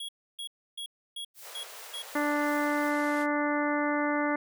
square tone bursts, 3322 Hz, G#7, in tune, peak -36 dBFS, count 6, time 0-2.022 s, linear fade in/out 5 ms, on 87 ms, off 300 ms
blue noise with tremolo, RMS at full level -47 dBFS, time 1.34-2.92 s, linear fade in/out 50 ms, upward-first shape triangle, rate 2.7 Hz, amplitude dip 65%
pink band-pass noise, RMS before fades -47 dBFS, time 1.41-3.27 s, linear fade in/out 50 ms, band 460 to 13000 Hz, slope 48 dB/octave
harmonic tone, 293.7 Hz, D4, in tune, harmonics 1 / 2 / 3 / 4 / 5 / 6 / 7, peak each -29 / -32 / -34 / -35 / -36 / -37 / -37 dBFS, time 2.15-4.36 s, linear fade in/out 5 ms
effects none

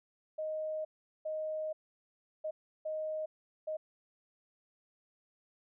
sine tone bursts at uneven times, 623 Hz, D#5, 2 cents sharp, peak -34 dBFS, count 5, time 0.38-0.85 / 1.25-1.73 / 2.44-2.51 / 2.85-3.26 / 3.67-3.77 s, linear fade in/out 10 ms, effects none

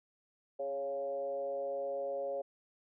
sine tone with frequency modulation, 554.4 Hz, C#5, in tune, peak -34 dBFS, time 0.59-2.42 s, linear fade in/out 10 ms, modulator 142 Hz, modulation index 0.73, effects none

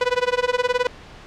sawtooth tone with tremolo, 495.7 Hz, B4, 6 cents sharp, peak -11 dBFS, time 0.01-0.87 s, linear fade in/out 2 ms, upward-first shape sine, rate 19 Hz, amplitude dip 95%, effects pink hiss -42 dBFS RMS until 1.26 s + low-pass 4000 Hz 12 dB/octave

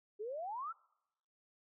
sine exponential sweep, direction up, 399.5 to 1396.9 Hz, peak -39 dBFS, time 0.19-0.73 s, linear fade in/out 20 ms, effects noise-tail reverb RT60 0.9 s tail -25 dB re dry

